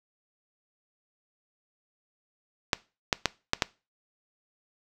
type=clicks; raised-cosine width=0.2 ms; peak=-4 dBFS; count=5; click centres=2.732 / 3.128 / 3.257 / 3.534 / 3.622 s; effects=noise-tail reverb RT60 0.3 s tail -21 dB re dry